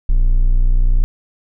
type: tone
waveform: triangle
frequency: 30.34 Hz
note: B0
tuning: 30 cents flat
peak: -7 dBFS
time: 0.09-1.04 s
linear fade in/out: 0 ms
effects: none